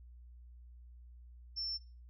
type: tone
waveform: sine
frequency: 5380 Hz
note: E8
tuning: 34 cents sharp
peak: -36 dBFS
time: 1.56-1.78 s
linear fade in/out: 20 ms
effects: noise-tail reverb RT60 0.3 s tail -18 dB re dry + added 60 Hz sine -52 dBFS peak until 2.09 s